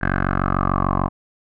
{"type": "tone with low-pass filter sweep", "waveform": "10% pulse", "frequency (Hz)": 46.74, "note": "F#1", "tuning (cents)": 18, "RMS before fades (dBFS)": -20, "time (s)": [0.01, 1.09], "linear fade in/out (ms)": 20, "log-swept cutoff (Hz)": [1600, 1000], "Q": 6.7, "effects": []}